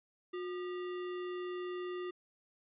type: tone with sample-and-hold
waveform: sine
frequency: 360 Hz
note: F#4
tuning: 47 cents flat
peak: -37 dBFS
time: 0.33-2.11 s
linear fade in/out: 10 ms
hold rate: 1575 Hz
effects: resampled to 8000 Hz